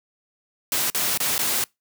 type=noise with dropouts; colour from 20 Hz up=white; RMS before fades=-23 dBFS; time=0.72-1.64 s; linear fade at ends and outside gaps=1 ms; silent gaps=0.901-0.947 / 1.175-1.202 / 1.38-1.391 s; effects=noise-tail reverb RT60 0.2 s tail -26 dB re dry + high-pass 100 Hz 12 dB/octave